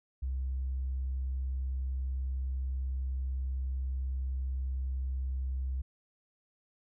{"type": "tone with tanh clipping", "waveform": "triangle", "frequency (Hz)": 65.41, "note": "C2", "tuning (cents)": 0, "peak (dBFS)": -31, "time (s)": [0.22, 5.82], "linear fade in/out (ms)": 10, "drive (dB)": 5, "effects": []}